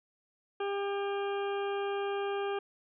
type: harmonic tone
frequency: 400 Hz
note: G4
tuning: 35 cents sharp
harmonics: 1 / 2 / 3 / 4 / 6 / 7 / 8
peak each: -32 / -38 / -42 / -44 / -48 / -49 / -50 dBFS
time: 0.6-2.59 s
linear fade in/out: 5 ms
effects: none